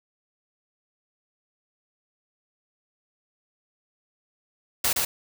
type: noise with echo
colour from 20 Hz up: white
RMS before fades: -23 dBFS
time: 4.84-4.93 s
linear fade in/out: 5 ms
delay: 120 ms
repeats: 1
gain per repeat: -2 dB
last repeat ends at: 5.05 s
effects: none